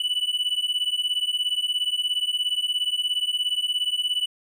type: beating tone pair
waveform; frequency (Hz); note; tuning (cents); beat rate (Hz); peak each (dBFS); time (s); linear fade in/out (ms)
triangle; 2960 / 2977; F#7 / F#7; 0 / +10; 17; -24; 0-4.26; 5
effects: none